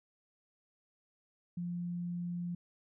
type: tone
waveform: sine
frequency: 174.61 Hz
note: F3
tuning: in tune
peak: -35 dBFS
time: 1.57-2.55 s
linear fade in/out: 5 ms
effects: none